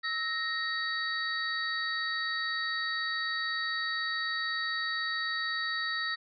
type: tone cluster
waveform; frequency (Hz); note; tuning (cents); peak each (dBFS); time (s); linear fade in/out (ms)
sine; 1302 / 1868 / 3846 / 4547; E6 / A#6 / B7 / C#8; -22 / +3 / -47 / +43; -38 / -32 / -38 / -38; 0.03-6.16; 20
effects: none